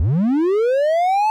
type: linear sweep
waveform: triangle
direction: up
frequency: 65.41 to 880 Hz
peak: -12 dBFS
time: 0-1.3 s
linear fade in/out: 0 ms
effects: none